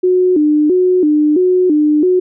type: tone with vibrato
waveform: sine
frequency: 331.6 Hz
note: E4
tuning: 10 cents sharp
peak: -8 dBFS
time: 0.03-2.2 s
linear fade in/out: 10 ms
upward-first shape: square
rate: 1.5 Hz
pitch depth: 170 cents each way
effects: none